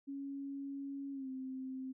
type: tone with pitch glide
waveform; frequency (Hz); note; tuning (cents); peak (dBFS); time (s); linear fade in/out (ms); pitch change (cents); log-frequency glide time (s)
sine; 277.2 to 261.6; C#4 to C4; 0 to 0; -40; 0.07-1.93; 20; -100; 1.12-1.29
effects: none